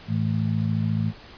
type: harmonic tone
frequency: 54.3 Hz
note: A1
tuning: 22 cents flat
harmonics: 2 / 3 / 4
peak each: -24 / -26 / -27 dBFS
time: 0.07-1.13 s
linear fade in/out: 50 ms
effects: pink hiss -45 dBFS RMS until 1.37 s + resampled to 11025 Hz